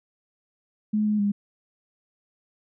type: tone with pitch steps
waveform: sine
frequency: 212.4 / 211 / 203.1 Hz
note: G#3 / G#3 / G#3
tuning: +39 / +28 / -38 cents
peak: -20 dBFS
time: 0.93-1.32 s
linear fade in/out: 10 ms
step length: 130 ms
effects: none